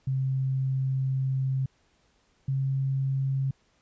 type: tone pair in turn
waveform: sine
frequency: 132.8 / 134.89 Hz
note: C3 / C#3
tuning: +26 / -47 cents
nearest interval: unison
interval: 27 cents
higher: second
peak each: -24 dBFS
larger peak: neither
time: 0.07-1.66 / 2.48-3.51 s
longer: first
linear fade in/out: 5 ms
effects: pink hiss -67 dBFS RMS until 3.81 s + resampled to 16000 Hz